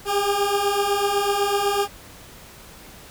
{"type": "beating tone pair", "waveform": "20% pulse", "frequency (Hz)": [398.2, 406.2], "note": ["G4", "G#4"], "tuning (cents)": [27, -38], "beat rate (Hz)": 8, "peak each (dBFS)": [-20, -16], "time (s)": [0.05, 1.88], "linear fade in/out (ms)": 50, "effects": ["pink hiss -44 dBFS RMS until 3.1 s"]}